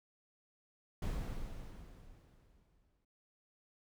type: noise with exponential decay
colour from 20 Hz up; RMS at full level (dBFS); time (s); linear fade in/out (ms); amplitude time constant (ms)
brown; -36; 1.02-3.05; 5; 440
effects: none